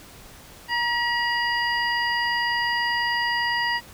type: harmonic tone with a mistuned harmonic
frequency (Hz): 958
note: A#5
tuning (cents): +47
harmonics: 1 / 2 / 3 / 5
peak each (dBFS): -26 / -24 / -31 / -31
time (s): 0.68-3.81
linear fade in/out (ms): 50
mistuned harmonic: 1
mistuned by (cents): -22
effects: pink hiss -46 dBFS RMS until 3.93 s